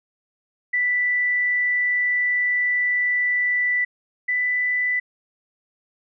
sine tone pair in turn, 1975.5 / 1988.1 Hz, B6 / B6, 0 / +11 cents, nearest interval unison, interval 11 cents, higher second, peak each -18 / -19 dBFS, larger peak first, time 0.73-3.85 / 4.28-5 s, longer first, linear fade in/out 10 ms, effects none

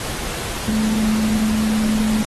sine tone in noise, 216.8 Hz, A3, 25 cents flat, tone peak -16 dBFS, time 0.68-2.23 s, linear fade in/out 2 ms, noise pink, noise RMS -27 dBFS, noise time 0-2.25 s, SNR +8 dB, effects AAC 32 kbps

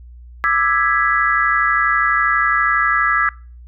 sine chord, E dominant seventh, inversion third, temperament equal with one note detuned, 1186.3 / 1318.5 / 1661.2 / 1975.5 Hz, D6 / E6 / G#6 / B6, +17 / 0 / 0 / 0 cents, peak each -20 / -18 / -17 / -21 dBFS, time 0.44-3.29 s, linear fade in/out 0 ms, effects noise-tail reverb RT60 0.4 s tail -24 dB re dry + added 60 Hz sine -36 dBFS peak until 3.67 s

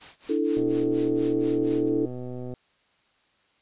white noise with tremolo, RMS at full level -42 dBFS, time 0-1.9 s, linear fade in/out 20 ms, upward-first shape sine, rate 4.2 Hz, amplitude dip 95%
sine chord, D suspended second, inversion none, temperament equal, 293.7 / 329.6 / 440 Hz, D4 / E4 / A4, 0 / 0 / 0 cents, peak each -26 dBFS, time 0.29-2.06 s, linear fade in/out 10 ms
click train, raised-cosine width 2 ms, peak -24 dBFS, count 247, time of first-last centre 0.57-2.538 s, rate 125 Hz
effects white hiss -65 dBFS RMS until 3.61 s + resampled to 8000 Hz

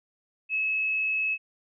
sine tone, 2584 Hz, E7, 35 cents flat, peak -24 dBFS, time 0.49-1.38 s, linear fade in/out 50 ms, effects none

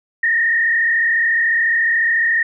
sine tone with frequency modulation, 1844 Hz, A#6, 19 cents flat, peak -13 dBFS, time 0.23-2.43 s, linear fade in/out 5 ms, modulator 34.1 Hz, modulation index 1.6, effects none

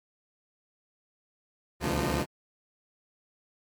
10% pulse tone cluster, 67.6 / 73.3 / 120.6 / 172.8 / 304.9 Hz, C#2 / D2 / B2 / F3 / D#4, -43 / -3 / -41 / -18 / -35 cents, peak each -24 / -23 / -27 / -24 / -28 dBFS, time 1.8-2.26 s, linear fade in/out 50 ms, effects MP3 96 kbps

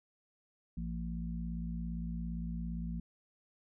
harmonic tone, 57.5 Hz, A#1, 23 cents flat, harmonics 1 / 3 / 4, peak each -39 / -39 / -44 dBFS, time 0.77-3 s, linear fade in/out 5 ms, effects none

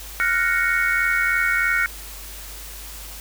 sine chord, Gb major seventh, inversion third, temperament equal, 1396.9 / 1480 / 1864.7 / 2217 Hz, F6 / Gb6 / Bb6 / Db7, 0 / 0 / 0 / 0 cents, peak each -23 dBFS, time 0.2-1.86 s, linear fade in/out 0 ms, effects added 50 Hz sine -38 dBFS peak until 3.2 s + white hiss -38 dBFS RMS until 3.2 s

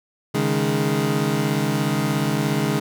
25% pulse chord, C# suspended second, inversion none, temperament equal, 138.59 / 155.56 / 207.7 Hz, C#3 / D#3 / G#3, 0 / 0 / 0 cents, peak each -20 dBFS, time 0.34-2.8 s, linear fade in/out 10 ms, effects none

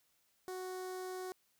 sawtooth tone with notch filter, 370 Hz, F#4, in tune, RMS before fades -43 dBFS, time 0.48-1.32 s, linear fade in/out 0 ms, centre 2700 Hz, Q 1, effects white hiss -75 dBFS RMS until 1.59 s

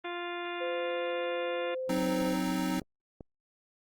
harmonic tone, 349.2 Hz, F4, in tune, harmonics 1 / 2 / 3 / 4 / 5 / 6 / 7 / 8 / 10, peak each -38 / -41 / -43 / -44 / -45 / -46 / -46 / -47 / -48 dBFS, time 0.04-1.75 s, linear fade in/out 10 ms
sine tone with pitch glide, 514 to 517.9 Hz, C5 to C5, -31 to -18 cents, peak -32 dBFS, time 0.6-2.35 s, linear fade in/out 20 ms, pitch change +13 cents, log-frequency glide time 1.66-1.82 s
square chord, C diminished, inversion second, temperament equal, 185 / 261.6 / 311.1 Hz, Gb3 / C4 / Eb4, 0 / 0 / 0 cents, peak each -34 dBFS, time 1.89-2.8 s, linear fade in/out 5 ms
clicks, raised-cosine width 2 ms, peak -30 dBFS, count 3, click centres 2.219 / 2.818 / 3.208 s
effects Opus 24 kbps

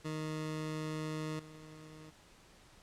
20% pulse tone with level steps, 155.56 Hz, D#3, in tune, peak -32 / -46 dBFS, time 0.04-2.11 s, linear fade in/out 20 ms, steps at 1.39 s, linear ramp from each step 2 ms, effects pink hiss -61 dBFS RMS until 2.82 s + low-pass 9000 Hz 12 dB/octave

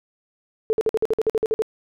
sine tone bursts, 440 Hz, A4, in tune, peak -16 dBFS, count 12, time 0.7-1.621 s, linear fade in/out 0 ms, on 30 ms, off 51 ms, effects none

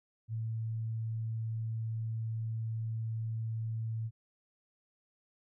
sine tone, 112.2 Hz, A2, 34 cents sharp, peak -33 dBFS, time 0.28-4.11 s, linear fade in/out 50 ms, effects none

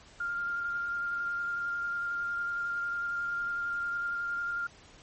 sine tone with vibrato, 1400 Hz, F6, 4 cents sharp, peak -30 dBFS, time 0.2-4.67 s, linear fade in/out 5 ms, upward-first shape square, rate 11 Hz, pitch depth 9 cents each way, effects pink hiss -55 dBFS RMS until 5.02 s + MP3 32 kbps

